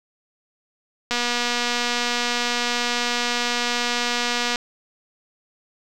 click train, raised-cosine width 0.2 ms, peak -6 dBFS, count 832, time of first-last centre 1.11-4.558 s, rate 241 Hz, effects none

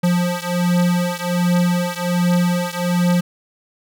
square beating tone pair, 175.9 / 177.2 Hz, F3 / F3, +13 / +25 cents, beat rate 1.3 Hz, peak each -19 / -20 dBFS, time 0.03-3.21 s, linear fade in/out 10 ms, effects none

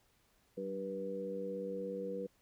harmonic tone with a mistuned harmonic, 97.1 Hz, G2, 16 cents flat, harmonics 2 / 3 / 4 / 5, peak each -44 / -48 / -47 / -39 dBFS, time 0.57-2.27 s, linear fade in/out 10 ms, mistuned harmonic 2, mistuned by -33 cents, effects pink hiss -72 dBFS RMS until 2.41 s

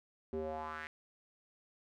square tone with band-pass filter sweep, 78 Hz, D#2, 5 cents sharp, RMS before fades -41 dBFS, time 0.33-0.87 s, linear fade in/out 0 ms, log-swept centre 340 to 2000 Hz, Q 3.6, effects none

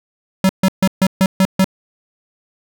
square tone bursts, 190 Hz, F#3, 46 cents sharp, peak -10 dBFS, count 7, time 0.44-1.644 s, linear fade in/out 2 ms, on 52 ms, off 140 ms, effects none

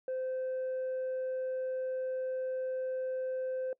sine tone, 517 Hz, C5, 21 cents flat, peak -30 dBFS, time 0.08-3.73 s, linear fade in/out 2 ms, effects noise-tail reverb RT60 0.1 s tail -24 dB re dry + tanh soft clip ceiling -31 dBFS

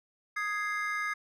triangle chord, Ab major, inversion second, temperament equal, 1244.5 / 1661.2 / 2093 Hz, Eb6 / Ab6 / C7, 0 / 0 / 0 cents, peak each -33 dBFS, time 0.36-1.14 s, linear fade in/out 10 ms, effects none

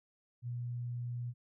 sine tone, 121.1 Hz, B2, 34 cents flat, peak -36 dBFS, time 0.42-1.34 s, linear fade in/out 50 ms, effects none

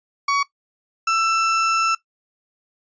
35% pulse tone pair in turn, 1126 / 1332.1 Hz, C#6 / E6, +27 / +18 cents, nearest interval minor third, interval 291 cents, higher second, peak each -15 dBFS, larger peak neither, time 0.28-0.43 / 1.07-1.95 s, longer second, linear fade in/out 5 ms, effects noise-tail reverb RT60 0.1 s tail -17 dB re dry + resampled to 16000 Hz

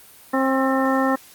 harmonic tone with a mistuned harmonic, 265.9 Hz, C4, 28 cents sharp, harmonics 1 / 2 / 3 / 4 / 5 / 7, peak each -20 / -23 / -25 / -26 / -27 / -28 dBFS, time 0.33-1.16 s, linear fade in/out 10 ms, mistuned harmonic 7, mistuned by -42 cents, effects white hiss -47 dBFS RMS until 1.34 s + Opus 32 kbps

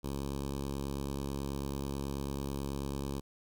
10% pulse tone with notch filter, 69.2 Hz, C#2, 2 cents flat, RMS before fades -37 dBFS, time 0.03-3.21 s, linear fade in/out 20 ms, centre 1900 Hz, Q 0.91, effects none

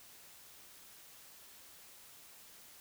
silence, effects white hiss -57 dBFS RMS until 2.8 s

